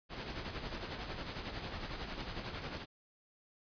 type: noise with tremolo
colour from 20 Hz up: pink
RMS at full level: -40 dBFS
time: 0.09-2.86 s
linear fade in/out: 50 ms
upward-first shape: sine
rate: 11 Hz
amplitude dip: 50%
effects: resampled to 11025 Hz